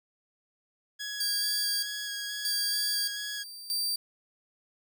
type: tone with vibrato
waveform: 15% pulse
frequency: 1661.2 Hz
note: G#6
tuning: in tune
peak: -28 dBFS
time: 0.99-3.44 s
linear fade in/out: 20 ms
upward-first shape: square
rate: 2.3 Hz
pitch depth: 11 cents each way
type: tone with tremolo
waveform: sawtooth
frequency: 4672 Hz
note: D8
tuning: 10 cents flat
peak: -25 dBFS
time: 1.2-3.96 s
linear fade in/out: 5 ms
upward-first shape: square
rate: 0.8 Hz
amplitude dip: 80%
effects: none